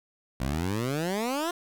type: exponential sweep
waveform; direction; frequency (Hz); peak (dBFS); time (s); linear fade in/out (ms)
15% pulse; up; 60.7 to 357.5; -21; 0.4-1.51; 5
effects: 9-bit